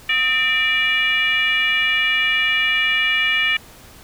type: tone with frequency modulation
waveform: sine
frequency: 2349 Hz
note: D7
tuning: in tune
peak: -15 dBFS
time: 0.09-3.57 s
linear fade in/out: 5 ms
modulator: 542 Hz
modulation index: 1.2
effects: pink hiss -44 dBFS RMS until 4.03 s